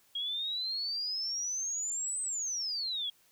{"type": "exponential two-way sweep", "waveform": "sine", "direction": "up then down", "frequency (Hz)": [3265, 8260, 3265], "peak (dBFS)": -32, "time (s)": [0.15, 3.1], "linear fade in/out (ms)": 5, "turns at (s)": 2.22, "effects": ["white hiss -66 dBFS RMS until 3.31 s"]}